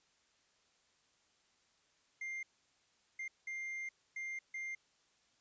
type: tone bursts at uneven times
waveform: triangle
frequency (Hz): 2100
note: C7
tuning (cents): +6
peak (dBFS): -38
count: 5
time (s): 2.21-2.43 / 3.19-3.28 / 3.47-3.89 / 4.16-4.39 / 4.54-4.75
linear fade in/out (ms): 5
effects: white hiss -73 dBFS RMS until 5.4 s + resampled to 16000 Hz